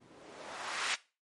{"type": "noise with low-pass filter sweep", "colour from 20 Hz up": "violet", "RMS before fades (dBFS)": -40, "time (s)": [0, 0.96], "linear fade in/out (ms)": 20, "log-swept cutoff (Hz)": [210, 2100], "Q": 1, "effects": ["noise-tail reverb RT60 0.3 s tail -19 dB re dry", "MP3 48 kbps"]}